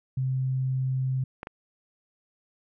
sine tone, 130.81 Hz, C3, in tune, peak -24 dBFS, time 0.17-1.24 s, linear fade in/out 5 ms
clicks, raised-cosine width 0.5 ms, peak -21 dBFS, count 2, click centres 1.431 / 1.471 s
effects none

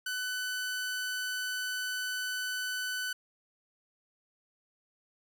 sawtooth tone, 1500 Hz, F#6, 23 cents sharp, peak -29 dBFS, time 0.06-3.13 s, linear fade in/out 5 ms, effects none

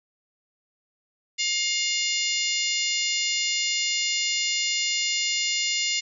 harmonic tone, 709 Hz, F5, 26 cents sharp, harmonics 3 / 4 / 5 / 6 / 7 / 8 / 9 / 10, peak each -29 / -29 / -32 / -33 / -31 / -35 / -37 / -31 dBFS, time 1.38-6.01 s, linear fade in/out 20 ms, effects none

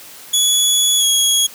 20% pulse tone with pitch glide, 3393 to 3321 Hz, G#7 to G#7, +36 to -1 cents, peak -6 dBFS, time 0.33-1.47 s, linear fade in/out 10 ms, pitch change -37 cents, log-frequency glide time 0.98-1.04 s, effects white hiss -38 dBFS RMS until 1.54 s + high-pass 100 Hz 12 dB/octave

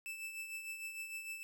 45% pulse tone with tremolo, 2637 Hz, E7, in tune, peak -40 dBFS, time 0.06-1.43 s, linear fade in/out 0 ms, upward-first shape triangle, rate 6.6 Hz, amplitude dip 60%, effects none

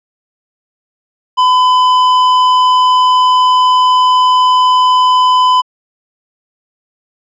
sine tone with tanh clipping, 1008 Hz, B5, 35 cents sharp, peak -8 dBFS, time 1.37-5.62 s, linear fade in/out 20 ms, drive 13 dB, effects low-pass 5000 Hz 12 dB/octave

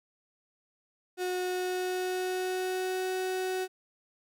35% pulse tone with pitch glide, 364.5 to 372.6 Hz, F#4 to F#4, -26 to +12 cents, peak -28 dBFS, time 1.17-3.68 s, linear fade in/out 50 ms, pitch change +38 cents, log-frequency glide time 1.41-3.09 s, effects none

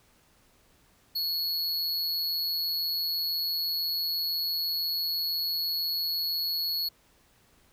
square tone with amplitude modulation, 4362 Hz, C#8, 29 cents flat, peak -26 dBFS, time 1.15-6.89 s, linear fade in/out 10 ms, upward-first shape sine, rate 166 Hz, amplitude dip 40%, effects pink hiss -63 dBFS RMS until 7.72 s

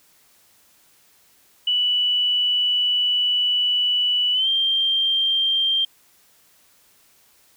sine tone with pitch glide, 2960 to 3172 Hz, F#7 to G7, 0 to +20 cents, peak -17 dBFS, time 1.67-5.85 s, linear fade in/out 5 ms, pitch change +120 cents, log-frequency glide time 4.33-4.48 s, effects white hiss -57 dBFS RMS until 7.56 s

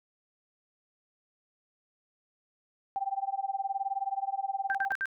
sine tone with tremolo, 784 Hz, G5, in tune, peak -26 dBFS, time 2.96-4.92 s, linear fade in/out 0 ms, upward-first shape sine, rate 19 Hz, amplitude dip 95%
sine tone bursts, 1571 Hz, G6, 3 cents sharp, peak -28 dBFS, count 4, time 4.7-5.056 s, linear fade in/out 0 ms, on 47 ms, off 56 ms
effects none

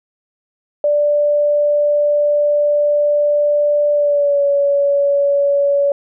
sine tone with pitch glide, 587.3 to 566 Hz, D5 to C#5, 0 to +36 cents, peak -11 dBFS, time 0.84-5.92 s, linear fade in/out 2 ms, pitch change -64 cents, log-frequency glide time 3.93-4.43 s, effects none

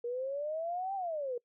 sine exponential two-way sweep, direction up then down, 470 to 796 to 470 Hz, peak -33 dBFS, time 0.04-1.38 s, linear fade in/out 5 ms, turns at 0.95 s, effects noise-tail reverb RT60 0.1 s tail -24 dB re dry

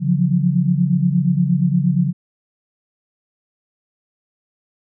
sine tone cluster, 142.1 / 174.1 / 182.6 Hz, C#3 / F3 / F#3, +43 / -5 / -23 cents, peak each -18 dBFS, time 0-2.13 s, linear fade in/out 50 ms, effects none

